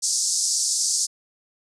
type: band-pass noise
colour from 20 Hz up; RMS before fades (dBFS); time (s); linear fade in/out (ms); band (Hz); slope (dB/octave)
pink; -23; 0.02-1.07; 20; 4900 to 9100; 48
effects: none